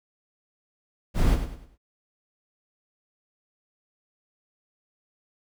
brown noise with echo, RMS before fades -20 dBFS, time 1.14-1.38 s, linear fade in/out 50 ms, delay 100 ms, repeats 4, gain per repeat -9 dB, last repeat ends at 1.78 s, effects none

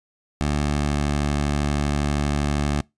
15% pulse tone with pitch glide, 73.42 to 72.62 Hz, D2 to D2, 0 to -19 cents, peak -14 dBFS, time 0.41-2.81 s, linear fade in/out 0 ms, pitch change -19 cents, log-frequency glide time 0.53-1.07 s, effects noise-tail reverb RT60 0.2 s tail -24 dB re dry + resampled to 22050 Hz

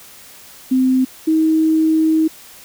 sine tone pair in turn, 258.9 / 317.2 Hz, C4 / D#4, -18 / +33 cents, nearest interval major third, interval 351 cents, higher second, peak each -11 dBFS, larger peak neither, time 0.71-1.05 / 1.27-2.28 s, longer second, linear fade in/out 10 ms, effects white hiss -41 dBFS RMS until 2.64 s

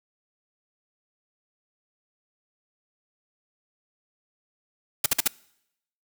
white noise bursts, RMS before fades -20 dBFS, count 4, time 5.04-5.277 s, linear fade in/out 5 ms, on 21 ms, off 51 ms, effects noise-tail reverb RT60 0.8 s tail -24 dB re dry

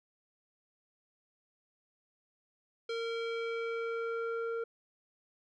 square tone with low-pass filter sweep, 460 Hz, A#4, 23 cents flat, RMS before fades -36 dBFS, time 2.89-4.64 s, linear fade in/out 5 ms, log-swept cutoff 4000 to 1100 Hz, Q 1.7, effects none

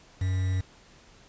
triangle tone with quantisation, 93.4 Hz, F#2, 17 cents sharp, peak -22 dBFS, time 0.21-0.61 s, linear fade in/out 5 ms, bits 7, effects pink hiss -55 dBFS RMS until 1.28 s + resampled to 16000 Hz

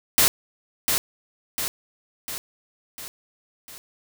white noise with echo, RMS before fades -17 dBFS, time 0.18-0.28 s, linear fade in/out 0 ms, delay 700 ms, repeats 5, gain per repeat -5 dB, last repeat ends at 3.78 s, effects none

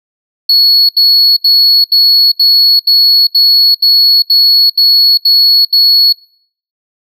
triangle tone bursts, 4374 Hz, C#8, 24 cents flat, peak -3 dBFS, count 12, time 0.49-6.126 s, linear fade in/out 5 ms, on 400 ms, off 76 ms, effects noise-tail reverb RT60 0.6 s tail -26 dB re dry

